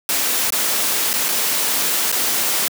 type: noise with dropouts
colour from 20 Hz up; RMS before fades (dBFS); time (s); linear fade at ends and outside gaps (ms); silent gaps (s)
white; -19; 0.09-2.68; 1; 0.503-0.523 / 1.131-1.138 / 1.284-1.288 / 2.117-2.125
effects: high-pass 200 Hz 12 dB/octave